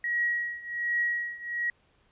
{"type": "tone with tremolo", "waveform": "sine", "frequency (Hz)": 1905, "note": "A#6", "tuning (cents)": 37, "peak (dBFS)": -23, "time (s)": [0.04, 1.7], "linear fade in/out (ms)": 2, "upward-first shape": "triangle", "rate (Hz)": 1.3, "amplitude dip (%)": 90, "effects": ["pink hiss -66 dBFS RMS until 2.11 s", "resampled to 8000 Hz"]}